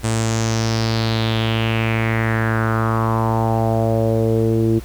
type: tone with low-pass filter sweep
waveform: sawtooth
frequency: 112.6 Hz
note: A2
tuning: 40 cents sharp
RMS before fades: -18 dBFS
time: 0.03-4.8 s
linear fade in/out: 20 ms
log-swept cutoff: 8600 to 340 Hz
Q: 4
effects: added 60 Hz sine -33 dBFS peak until 4.84 s + pink hiss -42 dBFS RMS until 4.84 s